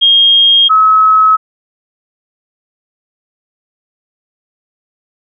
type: tone pair in turn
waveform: sine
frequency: 3240 / 1285.8 Hz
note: G#7 / E6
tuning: -43 / -43 cents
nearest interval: octave + major third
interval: 1600 cents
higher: first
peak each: -4 dBFS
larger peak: neither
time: 0.01-0.69 / 0.69-1.37 s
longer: neither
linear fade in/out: 20 ms
effects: none